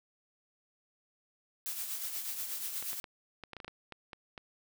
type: noise with tremolo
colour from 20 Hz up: blue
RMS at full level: -36 dBFS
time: 1.66-3 s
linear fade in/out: 0 ms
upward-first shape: triangle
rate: 8.3 Hz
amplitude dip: 55%
type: clicks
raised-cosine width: 0.3 ms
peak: -28 dBFS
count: 12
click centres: 2.826 / 2.931 / 3.042 / 3.437 / 3.533 / 3.567 / 3.602 / 3.646 / 3.68 / 3.923 / 4.132 / 4.378 s
effects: none